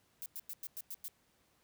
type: noise bursts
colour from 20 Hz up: violet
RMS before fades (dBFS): -43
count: 7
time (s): 0.22-1.081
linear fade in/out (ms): 0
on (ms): 39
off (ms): 98
effects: pink hiss -72 dBFS RMS until 1.63 s + high-pass 60 Hz 12 dB/octave